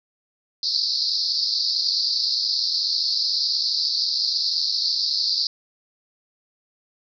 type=band-pass noise; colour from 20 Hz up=pink; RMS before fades=-23 dBFS; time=0.63-5.47 s; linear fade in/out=2 ms; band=4200 to 5100 Hz; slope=96 dB/octave; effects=none